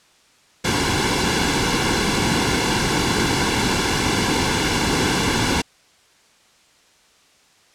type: noise with comb filter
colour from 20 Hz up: pink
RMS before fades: -19 dBFS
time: 0.64-5.62 s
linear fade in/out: 10 ms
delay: 1.6 ms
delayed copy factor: -0.7
effects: white hiss -55 dBFS RMS until 7.74 s + low-pass 7000 Hz 12 dB/octave